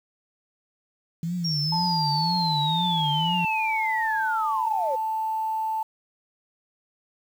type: tone with vibrato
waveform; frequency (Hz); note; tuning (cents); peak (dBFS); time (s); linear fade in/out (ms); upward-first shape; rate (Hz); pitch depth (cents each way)
sine; 162.3; E3; -27; -25; 1.23-3.45; 2; triangle; 2; 190
type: linear sweep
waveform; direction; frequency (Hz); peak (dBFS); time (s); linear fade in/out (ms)
sine; down; 5588 to 498.5; -25; 1.44-4.96; 10
type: tone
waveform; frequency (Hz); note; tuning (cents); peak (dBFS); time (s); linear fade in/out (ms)
sine; 880; A5; 0; -24; 1.72-5.83; 5
effects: tanh soft clip ceiling -12 dBFS + 8-bit